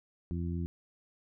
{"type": "harmonic tone", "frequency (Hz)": 85.6, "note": "F2", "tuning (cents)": -34, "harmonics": [1, 2, 3, 4], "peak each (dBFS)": [-34, -36, -42, -44], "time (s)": [0.31, 0.66], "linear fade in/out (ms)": 0, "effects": []}